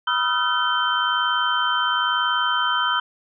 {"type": "tone cluster", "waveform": "sine", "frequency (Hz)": [979, 1261, 1362, 1522, 3100], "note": ["B5", "D#6", "F6", "F#6", "G7"], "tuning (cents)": [-15, 23, -44, 48, -20], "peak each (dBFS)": -25, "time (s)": [0.07, 3], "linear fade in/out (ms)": 5, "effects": []}